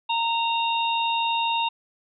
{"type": "harmonic tone", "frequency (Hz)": 924, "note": "A#5", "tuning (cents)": -16, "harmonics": [1, 3, 4], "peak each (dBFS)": [-23, -28, -29], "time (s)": [0.09, 1.69], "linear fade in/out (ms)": 10, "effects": []}